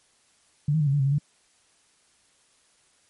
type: tone with pitch steps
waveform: sine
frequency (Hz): 146.2 / 158.2 / 148.1 / 136.9 / 145.2 / 134.5 / 139.2 / 145.9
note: D3 / D#3 / D3 / C#3 / D3 / C3 / C#3 / D3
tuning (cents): -7 / +29 / +15 / -21 / -19 / +48 / +8 / -11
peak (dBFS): -19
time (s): 0.68-1.184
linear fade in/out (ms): 5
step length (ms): 63
effects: white hiss -63 dBFS RMS until 3.09 s + MP3 48 kbps